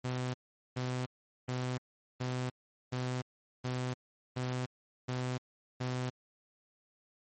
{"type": "tone bursts", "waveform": "sawtooth", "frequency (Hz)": 126.4, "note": "B2", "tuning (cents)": 41, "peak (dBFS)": -29, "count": 9, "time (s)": [0.04, 6.1], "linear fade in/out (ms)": 10, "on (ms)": 300, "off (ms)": 420, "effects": ["MP3 32 kbps"]}